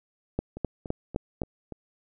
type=two click trains; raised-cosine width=2 ms; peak=-13 / -24 dBFS; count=5 / 5; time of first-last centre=0.39-1.418 / 0.57-1.723 s; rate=3.89 / 3.47 Hz; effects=none